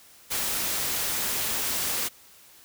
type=noise; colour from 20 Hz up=white; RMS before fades=-28 dBFS; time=0.3-2.09 s; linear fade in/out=20 ms; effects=white hiss -53 dBFS RMS until 2.64 s